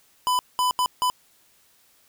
square tone bursts at uneven times, 1000 Hz, B5, 21 cents sharp, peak -20 dBFS, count 4, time 0.27-0.39 / 0.59-0.71 / 0.79-0.86 / 1.02-1.1 s, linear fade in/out 0 ms, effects white hiss -60 dBFS RMS until 2.08 s

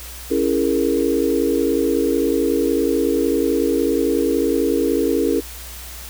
sine chord, A# half-diminished seventh, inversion first, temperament equal with one note detuned, 277.2 / 333.5 / 415.3 / 466.2 Hz, C#4 / E4 / G#4 / A#4, 0 / +20 / 0 / 0 cents, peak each -21 dBFS, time 0.3-5.41 s, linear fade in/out 20 ms, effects added 60 Hz sine -36 dBFS peak until 6.09 s + white hiss -36 dBFS RMS until 6.09 s

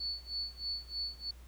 sine tone with tremolo, 4450 Hz, C#8, 6 cents sharp, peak -33 dBFS, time 0-1.31 s, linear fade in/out 5 ms, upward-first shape sine, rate 3.2 Hz, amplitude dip 95%, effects added 60 Hz sine -50 dBFS peak until 1.47 s + pink hiss -62 dBFS RMS until 1.47 s

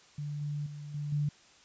sine tone with level steps, 146.83 Hz, D3, in tune, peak -34 / -32 / -40 / -33 / -27 dBFS, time 0.18-1.29 s, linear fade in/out 5 ms, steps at 0.41 / 0.66 / 0.94 / 1.12 s, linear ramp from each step 5 ms, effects white hiss -59 dBFS RMS until 1.64 s + resampled to 16000 Hz

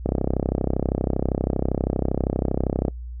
click train, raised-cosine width 2 ms, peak -8 dBFS, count 93, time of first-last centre 0.06-2.882 s, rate 32.6 Hz, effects noise-tail reverb RT60 0.1 s tail -25 dB re dry + added 60 Hz sine -31 dBFS peak until 3.2 s

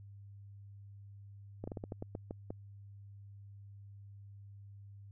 slowing click train, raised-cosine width 2 ms, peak -27 dBFS, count 10, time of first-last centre 1.64-2.505 s, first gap 35 ms, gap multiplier 1.24, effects added 100 Hz sine -50 dBFS peak until 5.11 s

